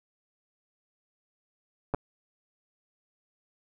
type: clicks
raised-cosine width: 1 ms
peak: -15 / -14 dBFS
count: 2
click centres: 1.939 / 1.946 s
effects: none